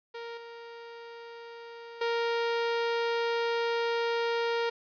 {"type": "tone with level steps", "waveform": "sawtooth", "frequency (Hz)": 466.2, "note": "A#4", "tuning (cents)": 0, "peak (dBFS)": [-34, -39, -23], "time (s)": [0.14, 4.7], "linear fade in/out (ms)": 10, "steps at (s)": [0.37, 2.01], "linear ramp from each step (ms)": 5, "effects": ["resampled to 11025 Hz", "10-bit"]}